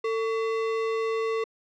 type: tone with sample-and-hold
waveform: sine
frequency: 447.9 Hz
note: A4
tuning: 31 cents sharp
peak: -24 dBFS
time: 0.04-1.44 s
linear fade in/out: 5 ms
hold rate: 1575 Hz
effects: low-pass 3000 Hz 12 dB/octave